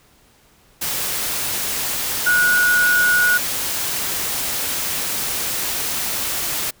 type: tone in noise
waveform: sine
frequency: 1457 Hz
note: F#6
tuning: 27 cents flat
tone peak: -13 dBFS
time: 2.26-3.38 s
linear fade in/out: 10 ms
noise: white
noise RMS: -23 dBFS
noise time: 0.81-6.71 s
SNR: +7 dB
effects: pink hiss -54 dBFS RMS until 6.8 s